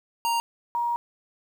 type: tone pair in turn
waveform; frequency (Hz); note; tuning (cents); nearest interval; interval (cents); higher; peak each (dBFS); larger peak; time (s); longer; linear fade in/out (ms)
square / sine; 932.3 / 947.5; A#5 / A#5; 0 / +28; unison; 28; second; -23 / -23; neither; 0.25-0.4 / 0.75-0.96; second; 0
effects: 9-bit